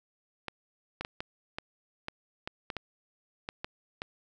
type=clicks; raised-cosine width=0.3 ms; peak=-19 dBFS; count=12; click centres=0.483 / 1.01 / 1.049 / 1.205 / 1.585 / 2.084 / 2.475 / 2.702 / 2.767 / 3.489 / 3.645 / 4.019 s; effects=none